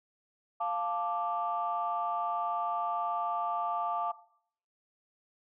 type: chord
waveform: sine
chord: D minor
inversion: first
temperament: equal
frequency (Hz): 698.5 / 880 / 1174.7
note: F5 / A5 / D6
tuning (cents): 0 / 0 / 0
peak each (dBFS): -33 / -34 / -33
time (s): 0.6-4.12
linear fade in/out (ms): 10
effects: noise-tail reverb RT60 0.6 s tail -17 dB re dry + tanh soft clip ceiling -21 dBFS